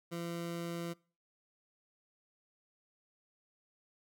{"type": "tone", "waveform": "20% pulse", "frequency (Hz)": 170, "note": "F3", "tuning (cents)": -46, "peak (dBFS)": -33, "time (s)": [0.11, 0.94], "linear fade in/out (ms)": 20, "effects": ["noise-tail reverb RT60 0.4 s tail -24 dB re dry"]}